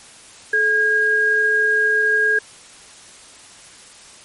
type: tone pair together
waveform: sine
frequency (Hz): 431.7 / 1630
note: A4 / G#6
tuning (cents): -33 / -33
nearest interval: octave + major seventh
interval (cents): 2300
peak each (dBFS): -23 / -14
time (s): 0.53-2.39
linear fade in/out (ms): 5
effects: white hiss -43 dBFS RMS until 4.24 s + MP3 48 kbps